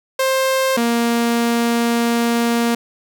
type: tone pair in turn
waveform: sawtooth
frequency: 528 / 234.5 Hz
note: C5 / A#3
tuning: +16 / +11 cents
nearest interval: octave + major second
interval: 1405 cents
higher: first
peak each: -11 dBFS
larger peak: neither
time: 0.19-0.77 / 0.77-2.75 s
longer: second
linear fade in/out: 5 ms
effects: none